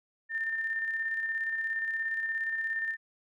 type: tone with tremolo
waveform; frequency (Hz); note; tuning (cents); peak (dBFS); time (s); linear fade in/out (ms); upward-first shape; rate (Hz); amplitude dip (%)
sine; 1800; A6; +39; -28; 0.29-2.97; 50; square; 17; 35
effects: none